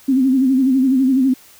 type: tone with vibrato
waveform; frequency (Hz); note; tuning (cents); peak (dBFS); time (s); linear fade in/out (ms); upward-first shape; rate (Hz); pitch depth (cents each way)
sine; 262.8; C4; +8; -11; 0.08-1.34; 10; sine; 12; 74
effects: white hiss -46 dBFS RMS until 1.59 s